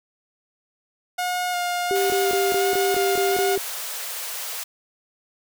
sawtooth tone with vibrato, 715 Hz, F5, 41 cents sharp, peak -19 dBFS, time 1.18-3.56 s, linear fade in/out 10 ms, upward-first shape square, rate 1.4 Hz, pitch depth 14 cents each way
sine tone bursts, 392 Hz, G4, in tune, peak -20 dBFS, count 8, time 1.91-3.577 s, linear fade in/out 0 ms, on 190 ms, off 21 ms
white high-pass noise, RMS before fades -31 dBFS, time 1.95-4.64 s, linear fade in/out 10 ms, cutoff 460 Hz, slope 48 dB/octave
effects none

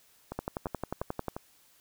two click trains, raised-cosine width 1 ms, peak -22 / -18 dBFS, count 4 / 11, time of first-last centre 0.32-1.365 / 0.39-1.283 s, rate 2.87 / 11.2 Hz, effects white hiss -63 dBFS RMS until 1.8 s

